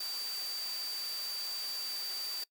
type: tone in noise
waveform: sine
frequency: 4642 Hz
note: D8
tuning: 21 cents flat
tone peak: -36 dBFS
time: 0-2.44 s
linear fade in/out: 5 ms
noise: white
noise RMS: -44 dBFS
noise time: 0-2.44 s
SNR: +5 dB
effects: noise-tail reverb RT60 0.1 s tail -22 dB re dry + high-pass 400 Hz 12 dB/octave